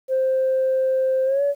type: tone with pitch glide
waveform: sine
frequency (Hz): 524 to 568.1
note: C5 to C#5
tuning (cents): +2 to +42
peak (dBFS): -16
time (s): 0.08-1.55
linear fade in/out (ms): 50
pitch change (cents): +140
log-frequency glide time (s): 1.25-1.43
effects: tanh soft clip ceiling -13 dBFS + 9-bit